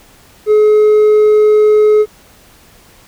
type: tone with hard clipping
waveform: sine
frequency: 425.1 Hz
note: G#4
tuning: 40 cents sharp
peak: -6 dBFS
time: 0.46-2.06 s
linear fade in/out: 50 ms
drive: 2 dB
effects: pink hiss -44 dBFS RMS until 3.07 s